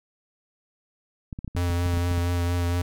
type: clicks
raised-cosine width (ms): 5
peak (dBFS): -21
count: 11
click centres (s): 1.328 / 1.389 / 1.446 / 1.478 / 1.551 / 1.703 / 1.861 / 1.939 / 1.973 / 2.114 / 2.18
type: tone with vibrato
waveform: square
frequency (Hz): 87.31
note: F2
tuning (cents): 0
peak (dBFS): -23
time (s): 1.56-2.82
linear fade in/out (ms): 5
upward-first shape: triangle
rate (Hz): 4.3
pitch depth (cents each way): 22
effects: none